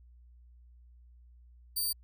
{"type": "tone", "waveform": "10% pulse", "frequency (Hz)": 4631, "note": "D8", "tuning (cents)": -25, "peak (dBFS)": -23, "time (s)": [1.76, 1.93], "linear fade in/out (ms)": 10, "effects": ["added 60 Hz sine -54 dBFS peak until 2.03 s"]}